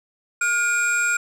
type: tone cluster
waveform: sine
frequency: 1420 / 2398 / 7580 Hz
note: F6 / D7 / A#8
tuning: +28 / +36 / +28 cents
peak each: -18 / -24 / -24 dBFS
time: 0.41-1.17 s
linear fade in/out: 5 ms
effects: tanh soft clip ceiling -14 dBFS